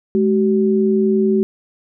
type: tone pair together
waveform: sine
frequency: 211.7 / 380.7 Hz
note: G#3 / F#4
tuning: +33 / +49 cents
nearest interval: minor seventh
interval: 1016 cents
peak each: -15 dBFS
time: 0.15-1.43 s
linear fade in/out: 0 ms
effects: none